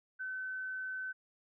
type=tone; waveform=sine; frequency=1522 Hz; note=F#6; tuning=48 cents sharp; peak=-37 dBFS; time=0.19-1.13 s; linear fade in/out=20 ms; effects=none